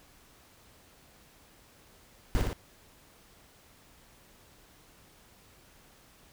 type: noise with echo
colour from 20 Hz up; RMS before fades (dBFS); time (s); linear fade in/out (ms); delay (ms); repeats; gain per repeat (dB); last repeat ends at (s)
brown; -26; 2.35-2.41; 0; 60; 2; -3; 2.53
effects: pink hiss -59 dBFS RMS until 6.32 s